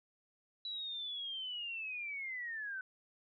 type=linear sweep; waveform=sine; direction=down; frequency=3951 to 1500 Hz; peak=-39 dBFS; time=0.65-2.81 s; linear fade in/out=2 ms; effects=none